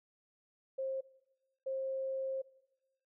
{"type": "tone bursts at uneven times", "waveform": "sine", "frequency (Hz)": 532, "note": "C5", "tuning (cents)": 29, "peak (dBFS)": -34, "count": 2, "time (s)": [[0.78, 1.01], [1.66, 2.42]], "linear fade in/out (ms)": 10, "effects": ["noise-tail reverb RT60 1.0 s tail -20 dB re dry"]}